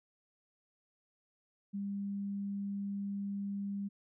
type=tone; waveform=sine; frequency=200 Hz; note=G3; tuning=35 cents sharp; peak=-35 dBFS; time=1.73-3.89 s; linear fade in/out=20 ms; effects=none